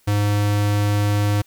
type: tone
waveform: square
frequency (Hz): 103.1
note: G#2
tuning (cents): -12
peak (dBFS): -17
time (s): 0.07-1.42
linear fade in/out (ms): 10
effects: white hiss -59 dBFS RMS until 1.46 s